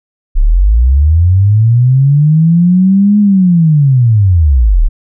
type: linear two-way sweep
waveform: sine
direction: up then down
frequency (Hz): 30.75 to 209.6 to 30.75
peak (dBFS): -4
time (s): 0.35-4.89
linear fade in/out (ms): 20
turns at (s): 3.19
effects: none